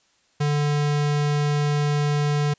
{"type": "tone", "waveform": "square", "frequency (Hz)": 146.83, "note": "D3", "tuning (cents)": 0, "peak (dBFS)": -20, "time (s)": [0.4, 2.54], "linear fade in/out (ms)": 10, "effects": ["white hiss -63 dBFS RMS until 2.58 s", "resampled to 16000 Hz"]}